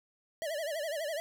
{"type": "tone with vibrato", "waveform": "square", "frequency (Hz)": 616, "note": "D#5", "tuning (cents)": -17, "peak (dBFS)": -34, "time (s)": [0.42, 1.2], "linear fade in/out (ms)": 0, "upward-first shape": "sine", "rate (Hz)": 12, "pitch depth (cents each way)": 140, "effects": []}